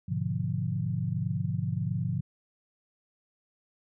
sine chord, G# diminished seventh, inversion none, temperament equal with one note detuned, 103.83 / 124.98 / 146.83 / 174.61 Hz, G#2 / B2 / D3 / F3, 0 / +21 / 0 / 0 cents, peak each -33 dBFS, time 0.08-2.21 s, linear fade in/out 10 ms, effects none

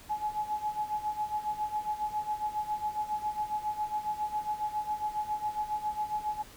sine tone with tremolo, 847 Hz, G#5, 34 cents sharp, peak -27 dBFS, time 0.09-6.43 s, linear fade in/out 20 ms, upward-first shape sine, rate 7.3 Hz, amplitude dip 80%, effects pink hiss -52 dBFS RMS until 6.56 s

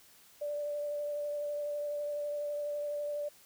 sine tone with vibrato, 586 Hz, D5, 4 cents flat, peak -33 dBFS, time 0.41-3.29 s, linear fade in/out 10 ms, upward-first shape triangle, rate 12 Hz, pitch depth 16 cents each way, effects white hiss -60 dBFS RMS until 3.45 s

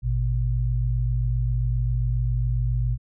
sine tone pair together, 53.95 / 121.4 Hz, A1 / B2, -33 / -29 cents, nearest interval octave + major second, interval 1404 cents, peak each -23 dBFS, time 0.02-2.98 s, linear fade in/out 50 ms, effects none

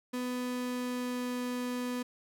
35% pulse tone with pitch glide, 249.2 to 247.6 Hz, B3 to B3, +16 to +5 cents, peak -31 dBFS, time 0.13-2.03 s, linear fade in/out 10 ms, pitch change -11 cents, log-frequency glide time 0.23-1.4 s, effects none

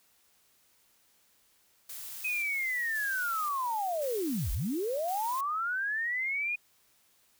blue noise with tremolo, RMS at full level -42 dBFS, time 1.89-5.41 s, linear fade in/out 5 ms, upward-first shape square, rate 0.94 Hz, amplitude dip 40%
sine linear two-way sweep, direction down then up, 2542 to 34.96 to 2475 Hz, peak -29 dBFS, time 2.24-6.56 s, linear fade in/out 10 ms, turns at 4.52 s
effects white hiss -67 dBFS RMS until 7.39 s

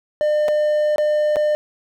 triangle tone with dropouts, 602 Hz, D5, 43 cents sharp, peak -13 dBFS, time 0.21-1.55 s, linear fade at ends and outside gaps 0 ms, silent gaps 0.482-0.486 / 0.96-0.982 / 1.359-1.367 s, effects none

